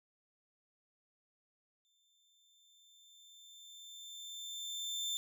30% pulse tone with exponential growth, 3558 Hz, A7, 19 cents sharp, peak -32 dBFS, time 1.85-5.17 s, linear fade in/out 0 ms, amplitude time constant 720 ms, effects none

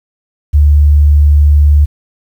sine tone, 73.42 Hz, D2, in tune, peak -3 dBFS, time 0.53-1.86 s, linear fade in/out 20 ms, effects 7-bit

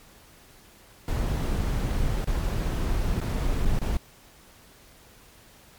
brown noise with dropouts, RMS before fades -25 dBFS, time 1.08-3.97 s, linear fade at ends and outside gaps 1 ms, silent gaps 2.245-2.273 / 3.203-3.214 / 3.651-3.655 / 3.79-3.816 s, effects pink hiss -53 dBFS RMS until 5.78 s + MP3 96 kbps

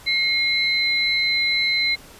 sine tone pair together, 2146 / 4051 Hz, C7 / B7, +43 / +43 cents, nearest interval major seventh, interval 1100 cents, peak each -20 / -21 dBFS, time 0.06-1.96 s, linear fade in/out 20 ms, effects pink hiss -45 dBFS RMS until 2.19 s + resampled to 32000 Hz

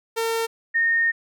sawtooth / sine tone pair in turn, 454.8 / 1839.3 Hz, A#4 / A#6, -43 / -24 cents, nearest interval 2 octaves, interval 2419 cents, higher second, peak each -18 / -17 dBFS, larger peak second, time 0.16-0.47 / 0.74-1.12 s, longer second, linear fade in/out 20 ms, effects none

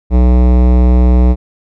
sine tone with hard clipping, 61.74 Hz, B1, in tune, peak -7 dBFS, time 0.1-1.36 s, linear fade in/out 50 ms, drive 18 dB, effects none

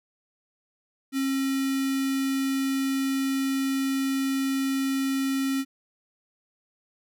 square tone with notch filter, 270 Hz, C#4, 45 cents flat, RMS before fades -26 dBFS, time 1.12-5.65 s, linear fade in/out 50 ms, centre 780 Hz, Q 1.1, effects none

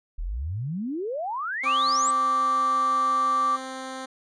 sine exponential sweep, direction up, 35.52 to 8350 Hz, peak -27 dBFS, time 0.18-2.11 s, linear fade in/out 10 ms
10% pulse tone with pitch glide, 263.9 to 262.1 Hz, C4 to C4, +15 to +3 cents, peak -25 dBFS, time 1.63-4.06 s, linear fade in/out 10 ms, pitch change -12 cents, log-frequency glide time 1.97-2.12 s
sine tone, 1168 Hz, D6, 10 cents flat, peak -20 dBFS, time 1.65-3.57 s, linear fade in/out 20 ms
effects resampled to 22050 Hz

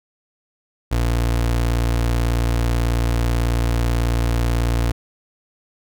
30% pulse tone, 58.27 Hz, A#1, in tune, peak -14 dBFS, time 0.91-4.92 s, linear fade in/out 10 ms, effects none

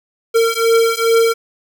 square beating tone pair, 455.9 / 458.3 Hz, A#4 / A#4, -39 / -29 cents, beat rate 2.4 Hz, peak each -15 dBFS, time 0.34-1.34 s, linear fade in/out 20 ms, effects 7-bit

